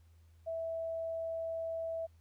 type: tone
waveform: sine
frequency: 656 Hz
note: E5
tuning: 9 cents flat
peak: -35 dBFS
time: 0.46-2.07 s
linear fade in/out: 20 ms
effects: added 82 Hz sine -59 dBFS peak until 2.2 s + pink hiss -75 dBFS RMS until 2.2 s